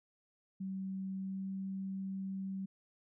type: tone with pitch glide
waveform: sine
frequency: 191.2 to 192.42 Hz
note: G3 to G3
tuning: -43 to -32 cents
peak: -37 dBFS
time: 0.6-2.66 s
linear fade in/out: 10 ms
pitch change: +11 cents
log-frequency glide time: 1.17-1.47 s
effects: none